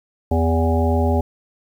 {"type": "harmonic tone with a mistuned harmonic", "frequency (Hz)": 82.41, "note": "E2", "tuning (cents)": 0, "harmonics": [1, 3, 5, 7, 9, 10], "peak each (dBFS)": [-17, -22, -24, -25, -27, -27], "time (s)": [0.31, 1.21], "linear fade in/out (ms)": 5, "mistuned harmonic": 5, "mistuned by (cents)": -29, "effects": ["8-bit"]}